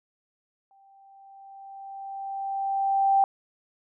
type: tone with exponential growth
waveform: sine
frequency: 784 Hz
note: G5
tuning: in tune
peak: -16 dBFS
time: 0.71-3.24 s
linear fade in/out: 1 ms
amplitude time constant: 550 ms
effects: none